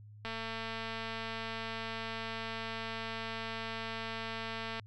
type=click train; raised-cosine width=0.3 ms; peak=-24 dBFS; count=1024; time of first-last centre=0.25-4.797 s; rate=225 Hz; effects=added 105 Hz sine -50 dBFS peak until 4.86 s